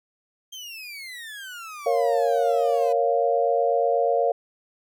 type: exponential sweep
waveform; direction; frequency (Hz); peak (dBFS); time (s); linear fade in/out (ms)
30% pulse; down; 3194 to 493.9; -33; 0.52-2.93; 10
type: chord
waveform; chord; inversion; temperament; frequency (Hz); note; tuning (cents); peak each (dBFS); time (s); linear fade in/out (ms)
sine; Bb minor; none; equal; 466.2 / 554.4 / 698.5; Bb4 / Db5 / F5; 0 / 0 / 0; -23; 1.86-4.32; 5
effects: none